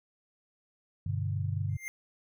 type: chord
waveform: sine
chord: G major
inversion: none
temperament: equal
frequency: 98 / 123.47 / 146.83 Hz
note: G2 / B2 / D3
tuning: 0 / 0 / 0 cents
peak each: -31 / -36 / -35 dBFS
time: 1.06-1.77 s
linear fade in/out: 5 ms
type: tone with exponential growth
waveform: square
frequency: 2100 Hz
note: C7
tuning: 6 cents sharp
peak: -33 dBFS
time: 1.69-1.88 s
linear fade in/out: 0 ms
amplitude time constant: 40 ms
effects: none